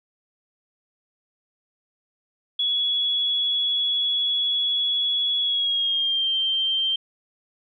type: tone with pitch glide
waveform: sine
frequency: 3372 to 3146 Hz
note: G#7 to G7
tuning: +26 to +6 cents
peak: -20 dBFS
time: 2.59-6.96 s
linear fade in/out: 5 ms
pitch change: -120 cents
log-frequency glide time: 5.4-6.32 s
effects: none